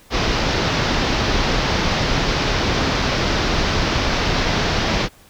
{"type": "low-pass noise", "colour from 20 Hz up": "pink", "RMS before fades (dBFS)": -19, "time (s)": [0.1, 5.09], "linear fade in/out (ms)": 50, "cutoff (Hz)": 5700, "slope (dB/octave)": 48, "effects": ["pink hiss -49 dBFS RMS until 5.29 s"]}